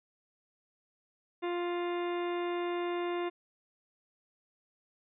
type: harmonic tone with a mistuned harmonic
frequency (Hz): 350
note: F4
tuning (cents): +4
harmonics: 1 / 2 / 3 / 4 / 5 / 6 / 7 / 8 / 10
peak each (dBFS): -32 / -40 / -41 / -49 / -49 / -47 / -53 / -51 / -53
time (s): 1.42-3.3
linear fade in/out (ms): 20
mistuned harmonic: 10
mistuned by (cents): +31
effects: none